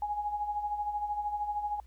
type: tone with tremolo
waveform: sine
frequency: 831 Hz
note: G#5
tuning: 1 cent sharp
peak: -28 dBFS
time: 0.02-1.8 s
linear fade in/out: 2 ms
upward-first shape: sine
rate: 13 Hz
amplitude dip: 60%
effects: added 60 Hz sine -51 dBFS peak until 1.86 s + pink hiss -69 dBFS RMS until 1.86 s